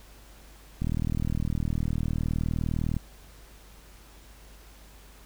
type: click train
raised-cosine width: 5 ms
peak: -16 dBFS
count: 86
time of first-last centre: 0.82-2.966 s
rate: 39.6 Hz
effects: added 50 Hz sine -50 dBFS peak until 5.25 s + pink hiss -54 dBFS RMS until 5.25 s